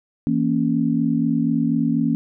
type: chord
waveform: sine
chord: A# diminished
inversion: second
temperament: equal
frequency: 164.81 / 233.1 / 277.2 Hz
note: E3 / A#3 / C#4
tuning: 0 / 0 / 0 cents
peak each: -23 / -20 / -21 dBFS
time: 0.27-2.15 s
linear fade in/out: 0 ms
effects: none